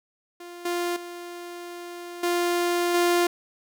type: tone with level steps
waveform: sawtooth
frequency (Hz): 349.2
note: F4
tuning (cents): 0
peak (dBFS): -35 / -21 / -32 / -18 / -15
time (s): 0.4-3.27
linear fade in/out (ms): 5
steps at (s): 0.65 / 0.96 / 2.23 / 2.94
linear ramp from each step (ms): 5
effects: none